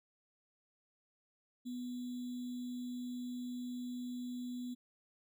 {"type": "tone with sample-and-hold", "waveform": "sine", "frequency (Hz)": 246.9, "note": "B3", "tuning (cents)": 0, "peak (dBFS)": -39, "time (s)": [1.65, 4.75], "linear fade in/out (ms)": 20, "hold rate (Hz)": 3675, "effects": []}